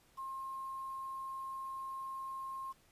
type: tone with quantisation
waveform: sine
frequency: 1067 Hz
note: C6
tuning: 34 cents sharp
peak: -40 dBFS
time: 0.17-2.73 s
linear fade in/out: 20 ms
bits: 10
effects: pink hiss -68 dBFS RMS until 2.91 s + resampled to 32000 Hz